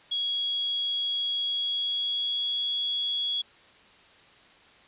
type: tone with pitch glide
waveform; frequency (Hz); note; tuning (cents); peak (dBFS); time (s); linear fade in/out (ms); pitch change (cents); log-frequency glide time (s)
sine; 3322 to 3349; G#7 to G#7; 0 to +14; -25; 0.11-3.42; 10; +14; 1.43-2.72
effects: white hiss -55 dBFS RMS until 4.87 s + resampled to 8000 Hz